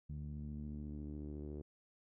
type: tone with low-pass filter sweep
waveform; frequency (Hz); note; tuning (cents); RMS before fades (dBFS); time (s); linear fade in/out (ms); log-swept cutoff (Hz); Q
sawtooth; 74; D2; +14; -45; 0.09-1.62; 10; 170 to 390; 3.1
effects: none